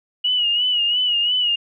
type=tone with vibrato; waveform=sine; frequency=2910 Hz; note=F#7; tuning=29 cents flat; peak=-16 dBFS; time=0.24-1.56 s; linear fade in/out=10 ms; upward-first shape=sine; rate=2.9 Hz; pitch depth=59 cents each way; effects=none

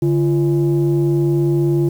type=tone pair together; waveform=sine; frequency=144.6 / 343.2 Hz; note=D3 / F4; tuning=-27 / -30 cents; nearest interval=octave + minor third; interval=1497 cents; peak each=-14 dBFS; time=0.02-1.89 s; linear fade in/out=5 ms; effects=tanh soft clip ceiling -9 dBFS + 7-bit

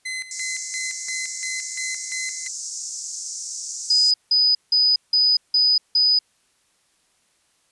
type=tone with tremolo; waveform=sawtooth; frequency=2045 Hz; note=C7; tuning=40 cents flat; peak=-23 dBFS; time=0.05-2.48 s; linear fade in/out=10 ms; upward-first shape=square; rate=2.9 Hz; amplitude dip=75%
type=band-pass noise; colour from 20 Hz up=white; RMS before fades=-32 dBFS; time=0.31-4.11 s; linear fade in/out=2 ms; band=5500 to 7600 Hz; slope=48 dB/octave
type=tone bursts; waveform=sine; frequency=4982 Hz; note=D#8; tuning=1 cent sharp; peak=-14 dBFS; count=6; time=3.9-6.19 s; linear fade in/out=5 ms; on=240 ms; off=170 ms
effects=white hiss -64 dBFS RMS until 7.71 s + resampled to 24000 Hz

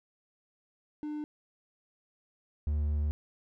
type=tone pair in turn; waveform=triangle; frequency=300.1 / 74.46 Hz; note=D4 / D2; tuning=+38 / +24 cents; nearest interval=2 octaves; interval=2414 cents; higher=first; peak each=-32 / -25 dBFS; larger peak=second; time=1.03-1.24 / 2.67-3.11 s; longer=second; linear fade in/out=0 ms; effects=none

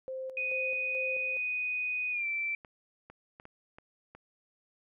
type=tone with tremolo; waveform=sine; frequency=523 Hz; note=C5; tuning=1 cent flat; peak=-35 dBFS; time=0.08-1.37 s; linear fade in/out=0 ms; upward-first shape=square; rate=2.3 Hz; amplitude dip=55%
type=tone with pitch glide; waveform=sine; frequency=2489 to 2336 Hz; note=D#7 to D7; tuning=0 to -10 cents; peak=-30 dBFS; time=0.37-2.55 s; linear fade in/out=2 ms; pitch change=-110 cents; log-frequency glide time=2.11-2.26 s
type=clicks; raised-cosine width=0.5 ms; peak=-34 dBFS; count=6; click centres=2.648 / 3.1 / 3.399 / 3.454 / 3.785 / 4.15 s
effects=none

